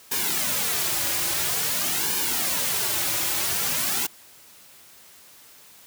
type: noise with flanger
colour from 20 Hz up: white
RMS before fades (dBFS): -25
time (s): 0.11-4.07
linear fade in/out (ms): 10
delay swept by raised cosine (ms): 1.5 to 4.5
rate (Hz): 0.49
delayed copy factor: -0.7
effects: white hiss -50 dBFS RMS until 5.86 s + high-pass 60 Hz 12 dB/octave